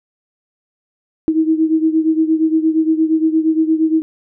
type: beating tone pair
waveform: sine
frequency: 316.5 / 325.1 Hz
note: D#4 / E4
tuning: +30 / -24 cents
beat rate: 8.6 Hz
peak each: -13 / -17 dBFS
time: 1.28-4.02 s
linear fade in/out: 0 ms
effects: none